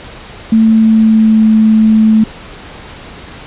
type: tone with pitch glide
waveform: sine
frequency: 222.3 to 218.7 Hz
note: A3 to A3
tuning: +18 to -10 cents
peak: -4 dBFS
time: 0.52-2.24 s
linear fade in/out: 5 ms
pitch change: -28 cents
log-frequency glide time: 0.63-1.48 s
effects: pink hiss -31 dBFS RMS until 3.46 s + resampled to 8000 Hz